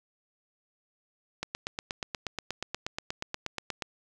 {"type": "click train", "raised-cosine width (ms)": 0.2, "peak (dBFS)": -15, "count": 21, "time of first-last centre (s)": [1.43, 3.822], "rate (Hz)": 8.36, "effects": []}